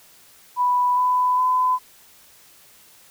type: tone with pitch steps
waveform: sine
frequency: 987.8 / 999.3 / 1010.9 Hz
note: B5 / B5 / B5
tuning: 0 / +20 / +40 cents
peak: -16 dBFS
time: 0.56-1.79 s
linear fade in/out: 50 ms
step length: 410 ms
effects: white hiss -51 dBFS RMS until 3.1 s